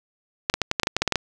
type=clicks; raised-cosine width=0.2 ms; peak=-3 dBFS; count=12; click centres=0.499 / 0.54 / 0.617 / 0.714 / 0.798 / 0.833 / 0.871 / 0.966 / 1.02 / 1.077 / 1.123 / 1.157 s; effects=none